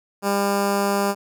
10% pulse tone with notch filter, 200 Hz, G3, 35 cents sharp, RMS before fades -21 dBFS, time 0.22-1.15 s, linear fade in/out 50 ms, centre 3200 Hz, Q 1.7, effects none

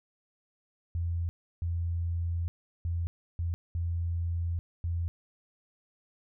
sine tone bursts at uneven times, 85.1 Hz, F2, 44 cents flat, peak -28 dBFS, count 6, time 0.95-1.29 / 1.62-2.48 / 2.85-3.07 / 3.39-3.54 / 3.75-4.59 / 4.84-5.08 s, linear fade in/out 0 ms, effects none

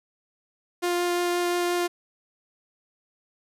sawtooth tone with vibrato, 351.4 Hz, F4, 11 cents sharp, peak -19 dBFS, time 0.82-1.88 s, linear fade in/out 20 ms, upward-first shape triangle, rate 5.7 Hz, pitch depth 8 cents each way, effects resampled to 32000 Hz + 10-bit

